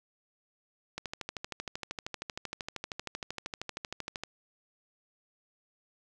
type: click train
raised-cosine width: 0.2 ms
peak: -19 dBFS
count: 43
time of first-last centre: 0.98-4.236 s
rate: 12.9 Hz
effects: none